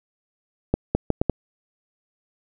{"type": "accelerating click train", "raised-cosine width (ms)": 2, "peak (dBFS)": -5, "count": 5, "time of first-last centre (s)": [0.74, 1.297], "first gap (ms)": 210, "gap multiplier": 0.73, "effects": []}